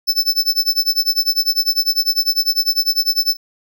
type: tone with tremolo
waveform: square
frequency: 5274 Hz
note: E8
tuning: in tune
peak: -11 dBFS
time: 0.07-3.37 s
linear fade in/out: 20 ms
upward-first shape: sine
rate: 10 Hz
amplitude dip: 95%
effects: none